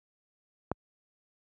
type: click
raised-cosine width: 1 ms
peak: -15 dBFS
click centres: 0.716 s
effects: high-pass 60 Hz 12 dB/octave